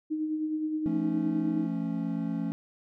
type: tone with tremolo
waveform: sine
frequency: 310 Hz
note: D#4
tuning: 6 cents flat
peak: -26 dBFS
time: 0.1-1.67 s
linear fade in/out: 20 ms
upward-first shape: sine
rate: 9.6 Hz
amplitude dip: 40%
type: chord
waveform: triangle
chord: F augmented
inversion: none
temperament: equal with one note detuned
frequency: 171.22 / 220 / 277.2 Hz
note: F3 / A3 / C#4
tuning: -34 / 0 / 0 cents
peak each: -31 dBFS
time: 0.86-2.52 s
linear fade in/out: 0 ms
effects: none